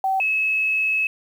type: tone pair in turn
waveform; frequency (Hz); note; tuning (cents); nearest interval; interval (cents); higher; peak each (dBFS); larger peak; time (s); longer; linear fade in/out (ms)
sine; 768 / 2583; G5 / E7; -36 / -36; octave + major sixth; 2100; second; -18; neither; 0.04-0.2 / 0.2-1.07; second; 2
effects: 8-bit